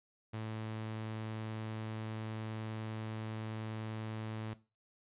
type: tone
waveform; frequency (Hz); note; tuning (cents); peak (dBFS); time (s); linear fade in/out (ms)
sawtooth; 109.9; A2; -2; -35; 0.33-4.54; 10
effects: noise-tail reverb RT60 0.3 s tail -17 dB re dry + resampled to 8000 Hz